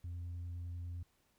sine tone with vibrato, 86.9 Hz, F2, 8 cents flat, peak -38 dBFS, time 0.04-1.03 s, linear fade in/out 5 ms, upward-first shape sine, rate 10 Hz, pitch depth 9 cents each way, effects tanh soft clip ceiling -39 dBFS + pink hiss -75 dBFS RMS until 1.38 s

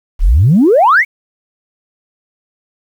sine exponential sweep, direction up, 31.29 to 2338 Hz, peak -4 dBFS, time 0.19-1.05 s, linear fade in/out 50 ms, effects tanh soft clip ceiling -1 dBFS + 7-bit

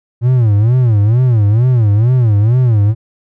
triangle tone with vibrato, 114.4 Hz, A#2, 32 cents flat, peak -5 dBFS, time 0.21-2.95 s, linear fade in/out 50 ms, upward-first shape sine, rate 2.2 Hz, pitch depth 210 cents each way, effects none

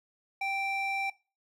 triangle ring-modulated tone, 1567 Hz, G6, 1 cent flat, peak -25 dBFS, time 0.41-1.1 s, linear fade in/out 5 ms, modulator 783 Hz, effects noise-tail reverb RT60 0.3 s tail -19 dB re dry

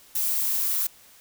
violet noise with high-pass filter sweep, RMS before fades -25 dBFS, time 0.15-0.87 s, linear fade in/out 5 ms, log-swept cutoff 680 to 1200 Hz, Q 4.1, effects white hiss -53 dBFS RMS until 1.2 s

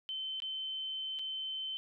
sine tone with dropouts, 3077 Hz, G7, 33 cents flat, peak -36 dBFS, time 0.09-1.77 s, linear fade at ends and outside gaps 0 ms, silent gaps 0.402-0.421 / 1.189-1.193 s, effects none

